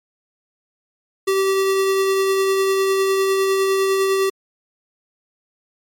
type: tone with tremolo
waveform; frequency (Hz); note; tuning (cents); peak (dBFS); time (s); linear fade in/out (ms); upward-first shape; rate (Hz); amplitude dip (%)
square; 386.7; G4; -24; -15; 1.27-4.3; 10; triangle; 9.9; 25
effects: MP3 64 kbps